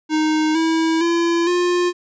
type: tone with pitch steps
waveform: square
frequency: 310.4 / 324.3 / 338.9 / 354.1 Hz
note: D#4 / E4 / E4 / F4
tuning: -4 / -28 / +48 / +24 cents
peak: -16 dBFS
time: 0.09-1.93 s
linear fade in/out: 50 ms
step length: 460 ms
effects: resampled to 16000 Hz